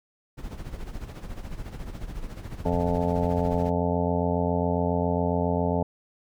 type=noise with tremolo; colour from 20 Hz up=brown; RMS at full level=-33 dBFS; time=0.37-3.71 s; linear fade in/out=20 ms; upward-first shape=sine; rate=14 Hz; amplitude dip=65%
type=harmonic tone; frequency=87.3 Hz; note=F2; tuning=in tune; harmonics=1 / 2 / 3 / 5 / 6 / 7 / 8 / 9 / 10; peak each=-29 / -28 / -30 / -30 / -34 / -31 / -35 / -38 / -33 dBFS; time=2.65-5.83 s; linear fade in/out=5 ms
effects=none